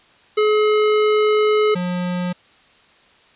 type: tone pair in turn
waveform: square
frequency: 425.5 / 178.9 Hz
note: G#4 / F3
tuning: +42 / +42 cents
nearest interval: octave + minor third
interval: 1500 cents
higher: first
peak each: -14 / -21 dBFS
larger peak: first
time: 0.37-1.75 / 1.75-2.33 s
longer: first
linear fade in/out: 10 ms
effects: white hiss -52 dBFS RMS until 3.35 s + resampled to 8000 Hz